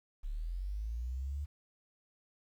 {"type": "linear sweep", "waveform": "sine", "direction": "up", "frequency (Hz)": [33.87, 74], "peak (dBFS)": -35, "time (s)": [0.23, 1.46], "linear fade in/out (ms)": 20, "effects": ["11-bit"]}